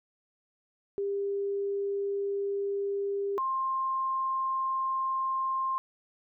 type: tone pair in turn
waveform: sine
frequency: 399.5 / 1057.6 Hz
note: G4 / C6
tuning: +33 / +18 cents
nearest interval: octave + perfect fourth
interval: 1685 cents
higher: second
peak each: -28 / -27 dBFS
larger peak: second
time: 0.98-3.38 / 3.38-5.78 s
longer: neither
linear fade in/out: 0 ms
effects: none